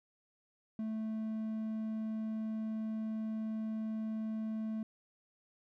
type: tone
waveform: triangle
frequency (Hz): 219.3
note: A3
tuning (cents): -6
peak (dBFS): -33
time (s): 0.79-4.83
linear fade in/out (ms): 2
effects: none